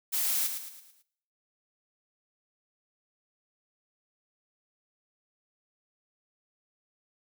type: noise with echo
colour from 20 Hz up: blue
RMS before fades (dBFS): -29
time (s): 0.12-0.48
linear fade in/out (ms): 20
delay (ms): 110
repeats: 5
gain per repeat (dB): -7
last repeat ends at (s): 1.03
effects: noise-tail reverb RT60 0.7 s tail -20 dB re dry